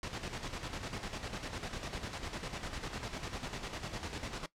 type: noise with tremolo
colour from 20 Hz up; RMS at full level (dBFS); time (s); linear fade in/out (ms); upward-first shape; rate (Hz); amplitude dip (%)
pink; -39; 0.03-4.46; 2; square; 10; 55
effects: noise-tail reverb RT60 0.1 s tail -18 dB re dry + low-pass 6000 Hz 12 dB/octave